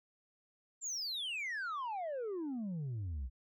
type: exponential sweep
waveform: sine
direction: down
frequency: 7490 to 58.27 Hz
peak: -34 dBFS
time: 0.81-3.3 s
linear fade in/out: 50 ms
effects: tanh soft clip ceiling -36 dBFS